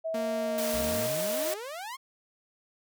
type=tone with pitch glide; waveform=sine; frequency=648 to 623.4 Hz; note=E5 to D#5; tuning=-30 to +3 cents; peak=-29 dBFS; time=0.04-1.55 s; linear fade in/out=20 ms; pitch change=-67 cents; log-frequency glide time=0.36-0.68 s
type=tone; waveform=sawtooth; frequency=230.8 Hz; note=A#3; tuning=17 cents flat; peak=-29 dBFS; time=0.14-1.07 s; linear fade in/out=5 ms
type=high-pass noise; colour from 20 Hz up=white; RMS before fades=-35 dBFS; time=0.58-1.54 s; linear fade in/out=2 ms; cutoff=280 Hz; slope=24 dB/octave
type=exponential sweep; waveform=sawtooth; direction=up; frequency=54.8 to 1108.7 Hz; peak=-33 dBFS; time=0.73-1.97 s; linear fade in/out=20 ms
effects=none